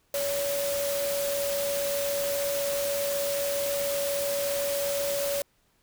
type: tone in noise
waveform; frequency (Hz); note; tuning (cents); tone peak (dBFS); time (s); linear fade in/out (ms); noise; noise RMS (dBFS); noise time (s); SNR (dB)
sine; 565; C#5; +33; -27; 0.14-5.42; 2; white; -33; 0.14-5.42; +3
effects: pink hiss -68 dBFS RMS until 5.82 s